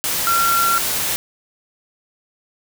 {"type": "tone in noise", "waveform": "sine", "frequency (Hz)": 1369, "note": "F6", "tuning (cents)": -35, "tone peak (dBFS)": -15, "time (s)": [0.27, 0.78], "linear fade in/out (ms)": 0, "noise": "white", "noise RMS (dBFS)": -21, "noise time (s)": [0.04, 1.16], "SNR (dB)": 3, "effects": []}